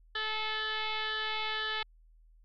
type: tone with frequency modulation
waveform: sine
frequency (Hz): 869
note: A5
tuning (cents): -22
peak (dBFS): -31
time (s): 0.15-1.83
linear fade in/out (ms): 5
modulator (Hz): 434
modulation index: 7.1
effects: added 40 Hz sine -57 dBFS peak until 2.44 s